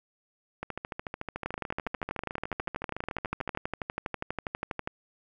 two click trains, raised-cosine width 0.5 ms, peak -19 / -16 dBFS, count 41 / 43, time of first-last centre 0.63-3.55 / 1.46-4.875 s, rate 13.7 / 12.3 Hz, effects none

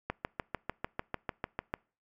click train, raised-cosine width 0.5 ms, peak -17 dBFS, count 12, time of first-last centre 0.1-1.739 s, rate 6.71 Hz, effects noise-tail reverb RT60 0.4 s tail -26 dB re dry

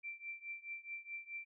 sine tone with tremolo, 2349 Hz, D7, in tune, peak -40 dBFS, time 0.03-1.45 s, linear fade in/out 20 ms, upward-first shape triangle, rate 4.7 Hz, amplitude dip 95%, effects none

